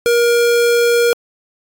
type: tone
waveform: square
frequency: 473.6 Hz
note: A#4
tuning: 27 cents sharp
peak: -11 dBFS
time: 0.06-1.13 s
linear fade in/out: 0 ms
effects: AAC 64 kbps